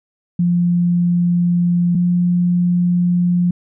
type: tone pair in turn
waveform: sine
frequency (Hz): 174.61 / 176.43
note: F3 / F3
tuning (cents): 0 / +18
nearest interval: unison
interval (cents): 18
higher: second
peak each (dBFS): -12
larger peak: neither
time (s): 0.39-1.95 / 1.95-3.51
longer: neither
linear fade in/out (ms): 5
effects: none